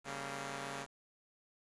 5% pulse chord, G diminished, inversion second, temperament equal with one note detuned, 138.59 / 196 / 230.9 Hz, Db3 / G3 / Bb3, 0 / 0 / -16 cents, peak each -32 / -36 / -35 dBFS, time 0.04-0.87 s, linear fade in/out 50 ms, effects resampled to 22050 Hz + 10-bit

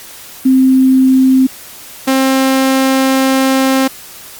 sine / sawtooth tone pair in turn, 261.6 / 265.6 Hz, C4 / C4, 0 / +26 cents, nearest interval unison, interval 26 cents, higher second, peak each -5 dBFS, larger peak neither, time 0.45-1.47 / 2.07-3.88 s, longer second, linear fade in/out 10 ms, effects white hiss -33 dBFS RMS until 4.39 s + Opus 48 kbps

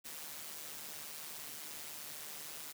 white noise with amplitude modulation, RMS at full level -44 dBFS, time 0.04-2.73 s, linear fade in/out 20 ms, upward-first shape sine, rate 151 Hz, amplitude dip 60%, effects high-pass 100 Hz 12 dB/octave

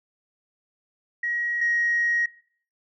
sine tone pair in turn, 1900 / 1886.9 Hz, A#6 / A#6, +33 / +21 cents, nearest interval unison, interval 12 cents, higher first, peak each -24 / -19 dBFS, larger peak second, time 1.23-1.61 / 1.61-2.26 s, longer second, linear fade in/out 5 ms, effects noise-tail reverb RT60 0.5 s tail -20 dB re dry + tanh soft clip ceiling -15 dBFS

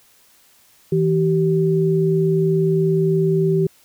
sine tone pair together, 161.9 / 385.1 Hz, E3 / G4, -31 / -31 cents, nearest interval octave + minor third, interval 1500 cents, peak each -17 dBFS, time 0.92-3.67 s, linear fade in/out 5 ms, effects white hiss -54 dBFS RMS until 3.84 s

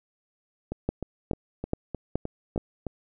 two click trains, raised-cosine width 2 ms, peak -18 / -12 dBFS, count 8 / 5, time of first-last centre 0.72-2.867 / 0.89-2.578 s, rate 3.26 / 2.37 Hz, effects none

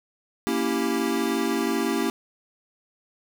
square chord, A# diminished seventh, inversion none, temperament equal with one note detuned, 233.1 / 278.8 / 329.6 / 392 Hz, A#3 / C#4 / E4 / G4, 0 / +10 / 0 / 0 cents, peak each -29 dBFS, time 0.47-2.1 s, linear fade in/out 0 ms, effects none

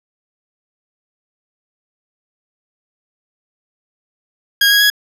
20% pulse tone with pitch steps, 1634 / 1651.1 / 1668.3 Hz, G#6 / G#6 / G#6, -29 / -11 / +7 cents, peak -4 dBFS, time 4.61-4.901 s, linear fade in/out 5 ms, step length 97 ms, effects none

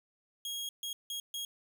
sawtooth tone bursts at uneven times, 3281 Hz, G#7, 22 cents flat, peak -33 dBFS, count 4, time 0.45-0.69 / 0.83-0.93 / 1.1-1.2 / 1.34-1.45 s, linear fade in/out 2 ms, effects none

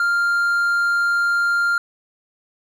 triangle tone, 1396.9 Hz, F6, in tune, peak -14 dBFS, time 0-1.78 s, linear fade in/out 2 ms, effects none

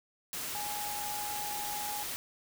sine tone in noise, 830.6 Hz, G#5, in tune, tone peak -38 dBFS, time 0.55-2.03 s, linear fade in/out 0 ms, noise white, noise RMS -38 dBFS, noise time 0.33-2.16 s, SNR -3 dB, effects none

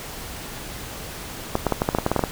clicks, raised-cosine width 1 ms, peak -5 dBFS, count 12, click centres 1.554 / 1.667 / 1.723 / 1.819 / 1.889 / 1.949 / 1.986 / 2.064 / 2.116 / 2.163 / 2.193 / 2.238 s, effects pink hiss -35 dBFS RMS until 2.31 s

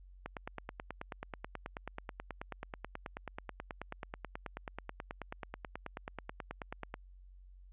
click train, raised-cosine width 0.5 ms, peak -25 dBFS, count 63, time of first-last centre 0.26-6.941 s, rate 9.28 Hz, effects added 46 Hz sine -53 dBFS peak until 7.72 s + resampled to 8000 Hz

